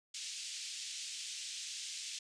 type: band-pass noise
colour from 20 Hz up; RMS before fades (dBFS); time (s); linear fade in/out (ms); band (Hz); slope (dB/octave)
white; -44; 0.14-2.19; 5; 2600 to 7400; 24
effects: resampled to 22050 Hz